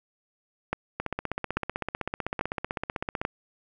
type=two click trains; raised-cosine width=0.5 ms; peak=-11 / -14 dBFS; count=4 / 36; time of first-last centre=0.73-3.251 / 1-3.215 s; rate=1.19 / 15.8 Hz; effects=none